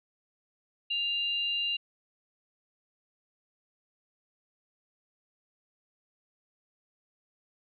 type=tone pair together; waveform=sine; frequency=2800 / 3966 Hz; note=F7 / B7; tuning=+4 / +7 cents; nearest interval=tritone; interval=603 cents; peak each=-28 / -38 dBFS; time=0.9-1.77 s; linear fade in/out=10 ms; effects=none